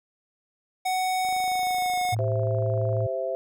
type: tone with pitch glide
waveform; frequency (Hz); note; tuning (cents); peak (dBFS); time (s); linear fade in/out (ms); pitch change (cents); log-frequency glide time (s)
square; 744 to 727; F#5 to F#5; +9 to -31; -24; 0.85-2.15; 10; -40; 1.31-2
type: click train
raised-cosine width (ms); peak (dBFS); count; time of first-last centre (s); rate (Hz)
1; -30; 47; 1.25-3.006; 26.2
type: tone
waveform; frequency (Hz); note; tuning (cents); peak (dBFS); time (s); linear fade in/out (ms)
sine; 110.1; A2; +2; -24; 2.12-3.07; 10
type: chord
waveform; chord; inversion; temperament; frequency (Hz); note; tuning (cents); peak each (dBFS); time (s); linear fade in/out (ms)
sine; C major; second; equal with one note detuned; 392 / 523.3 / 662.3; G4 / C5 / E5; 0 / 0 / +8; -34 / -29 / -29; 2.19-3.35; 0
effects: none